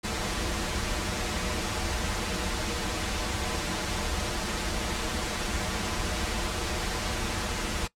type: noise with comb filter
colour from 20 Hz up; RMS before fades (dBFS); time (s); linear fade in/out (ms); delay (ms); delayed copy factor
pink; -30; 0.03-7.88; 20; 7.4; -0.75
effects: noise-tail reverb RT60 0.1 s tail -20 dB re dry + low-pass 8000 Hz 12 dB/octave